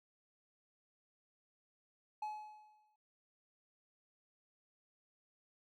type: tone with exponential decay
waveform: triangle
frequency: 851 Hz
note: G#5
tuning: 42 cents sharp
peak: -35 dBFS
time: 2.22-2.96 s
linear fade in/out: 5 ms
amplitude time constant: 160 ms
effects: none